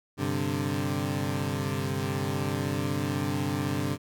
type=chord; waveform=20% pulse; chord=G suspended fourth; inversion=none; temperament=equal; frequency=98 / 130.81 / 146.83 Hz; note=G2 / C3 / D3; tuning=0 / 0 / 0 cents; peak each=-27 dBFS; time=0.17-3.98 s; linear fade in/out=50 ms; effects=none